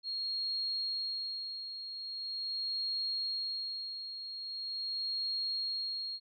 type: tone with tremolo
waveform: sine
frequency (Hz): 4269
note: C8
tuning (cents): +34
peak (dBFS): -32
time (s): 0.03-6.2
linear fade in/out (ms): 50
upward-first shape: sine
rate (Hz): 0.42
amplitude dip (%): 60
effects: none